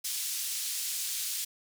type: band-pass noise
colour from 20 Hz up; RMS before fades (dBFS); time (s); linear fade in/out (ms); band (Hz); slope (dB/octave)
white; -34; 0.04-1.45; 10; 3500 to 12000; 12
effects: none